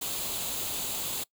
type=noise with comb filter; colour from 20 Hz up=white; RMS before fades=-33 dBFS; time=0.01-1.24 s; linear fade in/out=10 ms; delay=0.27 ms; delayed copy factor=+0.55; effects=noise-tail reverb RT60 0.1 s tail -22 dB re dry